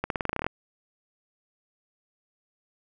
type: accelerating click train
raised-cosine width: 0.5 ms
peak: -12 dBFS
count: 12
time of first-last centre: 0.04-0.465 s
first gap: 62 ms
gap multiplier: 0.9
effects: none